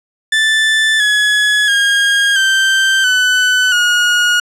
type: tone with pitch steps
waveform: 30% pulse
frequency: 1760 / 1691.2 / 1625.2 / 1561.7 / 1500.6 / 1442 Hz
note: A6 / G#6 / G#6 / G6 / F#6 / F#6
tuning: 0 / +31 / -38 / -7 / +24 / -45 cents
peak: -7 dBFS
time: 0.32-4.4 s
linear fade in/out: 5 ms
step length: 680 ms
effects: low-pass 8000 Hz 12 dB/octave